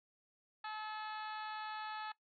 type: harmonic tone with a mistuned harmonic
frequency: 430.5 Hz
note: A4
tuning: 38 cents flat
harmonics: 2 / 3 / 4 / 5 / 6 / 7 / 8 / 9 / 10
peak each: -44 / -47 / -47 / -60 / -55 / -62 / -57 / -59 / -57 dBFS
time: 0.64-2.12 s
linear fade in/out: 5 ms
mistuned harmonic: 7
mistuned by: -17 cents
effects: noise-tail reverb RT60 0.1 s tail -18 dB re dry + MP3 96 kbps